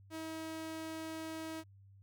sawtooth tone, 320 Hz, D#4, 49 cents sharp, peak -37 dBFS, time 0.1-1.64 s, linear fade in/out 50 ms, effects added 98 Hz sine -57 dBFS peak until 2.02 s

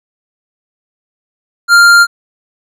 triangle tone with tanh clipping, 1396.9 Hz, F6, in tune, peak -4 dBFS, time 1.68-2.07 s, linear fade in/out 50 ms, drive 18 dB, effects none

